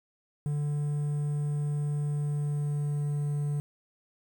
triangle tone with pitch glide, 146.83 to 145.82 Hz, D3 to D3, 0 to -12 cents, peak -25 dBFS, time 0.46-3.6 s, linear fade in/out 0 ms, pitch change -12 cents, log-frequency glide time 1.98-3.33 s, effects 9-bit

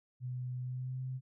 sine tone with pitch glide, 125.7 to 129.46 Hz, B2 to C3, +31 to -18 cents, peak -36 dBFS, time 0.2-1.21 s, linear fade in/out 50 ms, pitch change +51 cents, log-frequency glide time 0.61-1 s, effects none

